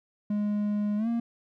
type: tone with pitch glide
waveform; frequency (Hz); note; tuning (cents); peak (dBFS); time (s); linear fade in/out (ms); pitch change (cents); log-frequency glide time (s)
triangle; 207.7 to 233.1; G#3 to A#3; 0 to 0; -23; 0.3-1.2; 5; +200; 0.97-1.08
effects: none